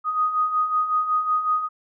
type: beating tone pair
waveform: sine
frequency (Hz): 1242 / 1247.4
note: D#6 / D#6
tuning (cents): -3 / +4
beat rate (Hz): 5.4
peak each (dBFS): -27 / -20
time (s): 0.04-1.69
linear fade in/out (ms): 50
effects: none